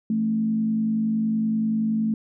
sine tone with frequency modulation, 220 Hz, A3, in tune, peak -20 dBFS, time 0.1-2.14 s, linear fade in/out 2 ms, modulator 50.6 Hz, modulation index 0.4, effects none

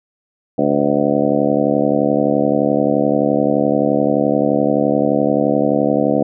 harmonic tone with a mistuned harmonic, 71.6 Hz, D2, 43 cents flat, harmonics 2 / 3 / 4 / 5 / 6 / 7 / 8 / 9 / 10, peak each -26 / -20 / -18 / -23 / -27 / -19 / -22 / -21 / -26 dBFS, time 0.58-6.23 s, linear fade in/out 5 ms, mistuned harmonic 10, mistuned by +63 cents, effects none

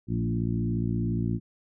harmonic tone with a mistuned harmonic, 57.1 Hz, A#1, 35 cents flat, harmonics 1 / 2 / 3 / 4 / 5 / 6, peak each -36 / -28 / -31 / -32 / -35 / -37 dBFS, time 0.07-1.4 s, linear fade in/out 50 ms, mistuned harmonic 3, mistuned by +25 cents, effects none

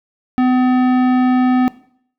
sine tone with tanh clipping, 253.2 Hz, B3, 43 cents sharp, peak -13 dBFS, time 0.38-1.68 s, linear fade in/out 0 ms, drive 16 dB, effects noise-tail reverb RT60 0.6 s tail -18 dB re dry

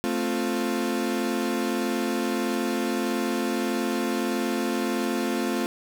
35% pulse chord, F major, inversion first, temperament equal, 220 / 261.6 / 349.2 Hz, A3 / C4 / F4, 0 / 0 / 0 cents, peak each -27 dBFS, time 0.04-5.66 s, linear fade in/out 0 ms, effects 9-bit

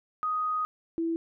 sine tone pair in turn, 1248 / 330.6 Hz, D#6 / E4, +5 / +5 cents, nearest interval octave + major seventh, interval 2300 cents, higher first, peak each -26 dBFS, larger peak neither, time 0.23-0.65 / 0.98-1.16 s, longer first, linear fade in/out 0 ms, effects none

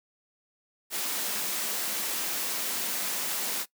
white high-pass noise, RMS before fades -31 dBFS, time 0.9-3.66 s, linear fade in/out 50 ms, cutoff 170 Hz, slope 48 dB/octave, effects noise-tail reverb RT60 0.1 s tail -20 dB re dry

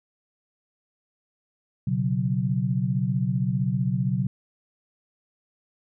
sine chord, B suspended second, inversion none, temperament just, 123.47 / 138.9 / 185.21 Hz, B2 / C#3 / F#3, 0 / +4 / +2 cents, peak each -26 dBFS, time 1.87-4.27 s, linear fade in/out 5 ms, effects none

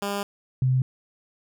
10% pulse / sine tone pair in turn, 201.4 / 129.23 Hz, G3 / C3, +47 / -21 cents, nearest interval minor sixth, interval 768 cents, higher first, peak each -18 dBFS, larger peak neither, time 0.02-0.23 / 0.62-0.82 s, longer first, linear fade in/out 2 ms, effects none

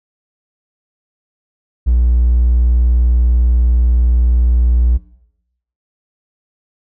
triangle tone, 60.2 Hz, B1, 44 cents flat, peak -6 dBFS, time 1.86-4.98 s, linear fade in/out 20 ms, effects noise-tail reverb RT60 0.8 s tail -20 dB re dry + tanh soft clip ceiling -2 dBFS

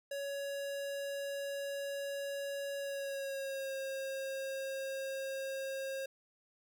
square tone with pitch glide, 560 to 537.8 Hz, C#5 to C5, +18 to +47 cents, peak -38 dBFS, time 0.11-6.06 s, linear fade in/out 5 ms, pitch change -71 cents, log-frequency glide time 2.78-3.73 s, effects none

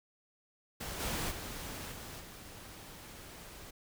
pink noise with level steps, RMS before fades -41 / -36 / -43 / -46 / -50 dBFS, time 0.8-3.71 s, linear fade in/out 10 ms, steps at 0.99 / 1.3 / 1.91 / 2.19 s, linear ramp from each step 20 ms, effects none

